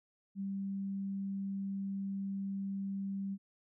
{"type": "tone", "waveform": "sine", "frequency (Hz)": 196, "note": "G3", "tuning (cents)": 0, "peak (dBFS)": -35, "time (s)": [0.35, 3.38], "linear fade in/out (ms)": 50, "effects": []}